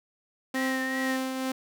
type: tone with tremolo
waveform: sawtooth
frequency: 261.6 Hz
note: C4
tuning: in tune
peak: -22 dBFS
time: 0.54-1.52 s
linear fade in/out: 5 ms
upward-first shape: triangle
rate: 2.2 Hz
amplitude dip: 45%
type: tone with vibrato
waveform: sine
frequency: 1864.7 Hz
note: A#6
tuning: in tune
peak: -31 dBFS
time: 0.55-1.17 s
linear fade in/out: 10 ms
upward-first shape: triangle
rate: 2.8 Hz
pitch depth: 50 cents each way
effects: none